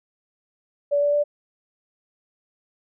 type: tone with pitch steps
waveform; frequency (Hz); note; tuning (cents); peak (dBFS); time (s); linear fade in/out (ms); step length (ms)
sine; 575 / 580.3 / 585.7; D5 / D5 / D5; -37 / -21 / -5; -17; 0.91-1.24; 20; 110
effects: none